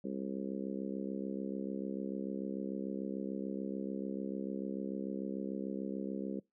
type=harmonic tone; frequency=66.8 Hz; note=C2; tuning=36 cents sharp; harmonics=3 / 4 / 5 / 6 / 7 / 8; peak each=-40 / -42 / -44 / -46 / -47 / -48 dBFS; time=0.04-6.4 s; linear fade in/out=5 ms; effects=noise-tail reverb RT60 0.2 s tail -24 dB re dry